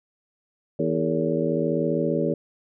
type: harmonic tone with a mistuned harmonic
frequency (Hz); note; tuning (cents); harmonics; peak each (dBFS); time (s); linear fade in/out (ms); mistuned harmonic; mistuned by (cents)
80.8; E2; -34; 2 / 3 / 4 / 5 / 6 / 7; -28 / -28 / -28 / -28 / -28 / -28; 0.79-2.34; 5; 6; -95
effects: none